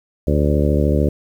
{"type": "harmonic tone with a mistuned harmonic", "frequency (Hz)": 73.7, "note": "D2", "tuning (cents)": 7, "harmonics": [1, 2, 3, 4, 5, 6, 7, 8], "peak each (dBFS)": [-17, -20, -22, -23, -24, -25, -25, -26], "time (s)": [0.27, 1.09], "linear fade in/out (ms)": 5, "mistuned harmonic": 8, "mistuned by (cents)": -16, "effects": ["8-bit"]}